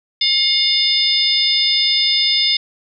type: harmonic tone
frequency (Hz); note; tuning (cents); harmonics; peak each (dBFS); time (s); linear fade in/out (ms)
717; F5; +45; 3 / 4 / 5 / 6 / 7; -23 / -25 / -16 / -25 / -17; 0.21-2.57; 5
effects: none